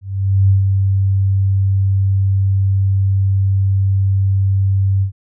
sine tone with ADSR envelope, 97.2 Hz, G2, 14 cents flat, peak -7 dBFS, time 0.01-5.12 s, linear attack 480 ms, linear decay 130 ms, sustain -4 dB, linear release 99 ms, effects none

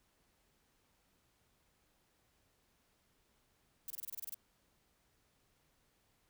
violet noise bursts, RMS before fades -43 dBFS, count 10, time 3.88-4.344 s, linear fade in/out 2 ms, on 23 ms, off 26 ms, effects pink hiss -75 dBFS RMS until 6.29 s

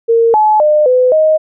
sine tone with pitch steps, 460.1 / 856 / 604 / 505 / 625 Hz, A#4 / A5 / D5 / B4 / D#5, -23 / -48 / +48 / +39 / +8 cents, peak -6 dBFS, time 0.08-1.38 s, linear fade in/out 20 ms, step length 260 ms, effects none

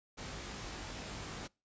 pink noise with comb filter, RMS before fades -44 dBFS, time 0.17-1.48 s, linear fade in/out 20 ms, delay 20 ms, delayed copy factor +0.85, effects noise-tail reverb RT60 0.3 s tail -26 dB re dry + resampled to 16000 Hz

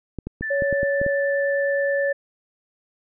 clicks, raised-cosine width 3 ms, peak -16 dBFS, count 8, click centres 0.187 / 0.27 / 0.41 / 0.622 / 0.727 / 0.831 / 1.015 / 1.064 s
sine tone with vibrato, 1760 Hz, A6, in tune, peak -25 dBFS, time 0.42-2.13 s, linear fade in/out 10 ms, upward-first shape sine, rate 9.6 Hz, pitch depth 9 cents each way
sine tone, 560 Hz, C#5, 18 cents sharp, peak -20 dBFS, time 0.5-2.13 s, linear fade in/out 10 ms
effects none

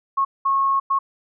sine tone bursts at uneven times, 1092 Hz, C#6, 26 cents flat, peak -16 dBFS, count 3, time 0.17-0.25 / 0.45-0.8 / 0.9-0.99 s, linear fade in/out 10 ms, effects none

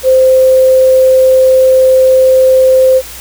sine tone, 520 Hz, C5, 11 cents flat, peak -3 dBFS, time 0.03-3.02 s, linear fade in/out 50 ms, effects added 60 Hz sine -34 dBFS peak until 3.2 s + white hiss -28 dBFS RMS until 3.2 s

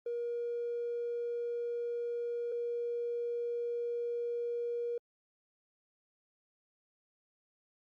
triangle tone pair in turn, 475 / 475 Hz, A#4 / A#4, +33 / +33 cents, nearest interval unison, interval 0 cents, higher neither, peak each -30 / -29 dBFS, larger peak second, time 0.06-2.52 / 2.52-4.98 s, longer neither, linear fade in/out 5 ms, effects tanh soft clip ceiling -31 dBFS + Opus 48 kbps

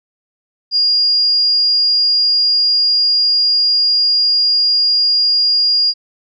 sine tone, 4837 Hz, D#8, 50 cents flat, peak -10 dBFS, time 0.71-5.94 s, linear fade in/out 50 ms, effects none

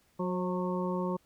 harmonic tone with a mistuned harmonic, 182.3 Hz, F#3, 25 cents flat, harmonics 1 / 2 / 3 / 5 / 6, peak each -32 / -35 / -37 / -39 / -40 dBFS, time 0.19-1.17 s, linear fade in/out 10 ms, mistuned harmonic 3, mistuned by -29 cents, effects pink hiss -68 dBFS RMS until 1.25 s

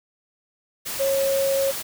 sine tone in noise, 546 Hz, C#5, 26 cents flat, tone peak -19 dBFS, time 0.99-1.72 s, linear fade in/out 20 ms, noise white, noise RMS -30 dBFS, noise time 0.85-1.83 s, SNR +8 dB, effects none

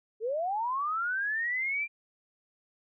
sine linear sweep, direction up, 418 to 2389 Hz, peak -28 dBFS, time 0.2-1.88 s, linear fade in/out 50 ms, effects none

